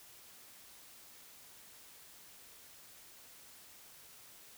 silence, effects white hiss -57 dBFS RMS until 4.57 s

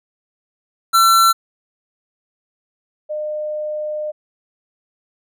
square / sine tone pair in turn, 1350 / 606.6 Hz, E6 / D#5, +41 / -44 cents, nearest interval octave + major second, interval 1385 cents, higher first, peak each -10 / -21 dBFS, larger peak first, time 0.93-1.33 / 3.09-4.12 s, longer second, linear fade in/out 20 ms, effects none

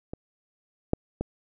clicks, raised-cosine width 2 ms, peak -21 / -8 / -15 dBFS, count 3, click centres 0.135 / 0.934 / 1.21 s, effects none

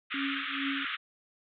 pink band-pass noise, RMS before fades -35 dBFS, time 0.1-0.97 s, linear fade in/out 20 ms, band 1200 to 3600 Hz, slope 96 dB/octave
sine tone with tremolo, 275.8 Hz, C#4, 9 cents flat, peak -30 dBFS, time 0.14-0.85 s, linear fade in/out 2 ms, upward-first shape triangle, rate 2.3 Hz, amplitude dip 100%
effects none

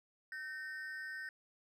triangle ring-modulated tone, 1685 Hz, G#6, 25 cents sharp, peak -37 dBFS, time 0.32-1.29 s, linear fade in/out 2 ms, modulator 147 Hz, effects none

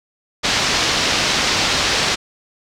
white low-pass noise, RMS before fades -18 dBFS, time 0.43-2.16 s, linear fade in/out 20 ms, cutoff 5500 Hz, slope 24 dB/octave, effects none

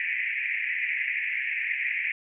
white band-pass noise, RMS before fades -29 dBFS, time 0-2.12 s, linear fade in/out 2 ms, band 1800 to 2500 Hz, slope 96 dB/octave, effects none

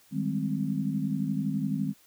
sine chord, Ab major seventh, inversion second, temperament equal, 155.56 / 196 / 207.7 / 261.6 Hz, Eb3 / G3 / Ab3 / C4, 0 / 0 / 0 / 0 cents, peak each -32 dBFS, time 0.11-1.94 s, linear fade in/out 50 ms, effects white hiss -60 dBFS RMS until 2.06 s

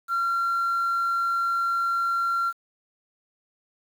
sine tone, 1372 Hz, F6, 31 cents flat, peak -20 dBFS, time 0.08-2.53 s, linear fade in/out 50 ms, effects tanh soft clip ceiling -20 dBFS + 8-bit

